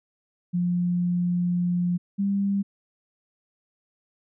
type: tone pair in turn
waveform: sine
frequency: 176.5 / 198.56 Hz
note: F3 / G3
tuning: +19 / +22 cents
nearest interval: major second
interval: 203 cents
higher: second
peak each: -21 dBFS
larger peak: neither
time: 0.53-1.98 / 2.18-2.63 s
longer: first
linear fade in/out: 20 ms
effects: none